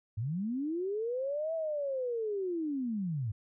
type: linear two-way sweep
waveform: sine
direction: up then down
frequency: 98 to 659.3 to 98 Hz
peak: -31 dBFS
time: 0.17-3.32 s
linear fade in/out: 10 ms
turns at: 1.54 s
effects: none